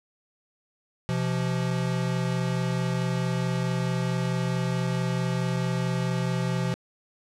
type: tone pair together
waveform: square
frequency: 127.23 / 171.8 Hz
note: C3 / F3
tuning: -48 / -28 cents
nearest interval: perfect fourth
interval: 520 cents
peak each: -28 dBFS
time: 1.09-6.74 s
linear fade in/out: 0 ms
effects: low-pass 8000 Hz 12 dB/octave